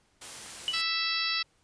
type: noise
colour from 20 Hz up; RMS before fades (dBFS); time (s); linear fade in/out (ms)
white; -42; 0.21-0.82; 10
type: tone with exponential decay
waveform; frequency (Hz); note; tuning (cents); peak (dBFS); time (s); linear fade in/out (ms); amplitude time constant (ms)
sine; 2960; F#7; 0; -23; 0.68-0.84; 0; 34
type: harmonic tone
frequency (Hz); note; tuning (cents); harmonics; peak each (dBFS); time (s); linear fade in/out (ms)
659.3; E5; 0; 2 / 3 / 4 / 5 / 6 / 7 / 8; -37 / -36 / -34 / -38 / -33 / -34 / -35; 0.73-1.43; 10
effects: pink hiss -68 dBFS RMS until 1.63 s + resampled to 22050 Hz